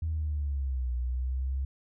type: linear two-way sweep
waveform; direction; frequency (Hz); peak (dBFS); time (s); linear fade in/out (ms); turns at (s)
sine; down then up; 81.5 to 60.8 to 67.5; -27; 0.02-1.65; 5; 0.93
effects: tanh soft clip ceiling -23 dBFS